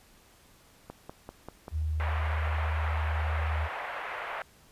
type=click train; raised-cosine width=1 ms; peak=-26 dBFS; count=5; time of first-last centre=0.9-1.681 s; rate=5.12 Hz
type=tone; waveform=sine; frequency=77.8 Hz; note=D#2; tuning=in tune; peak=-27 dBFS; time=1.71-3.69 s; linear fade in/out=50 ms
type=band-pass noise; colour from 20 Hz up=pink; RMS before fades=-37 dBFS; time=2-4.42 s; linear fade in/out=0 ms; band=610 to 2300 Hz; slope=24 dB/octave
effects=pink hiss -59 dBFS RMS until 4.71 s + resampled to 32000 Hz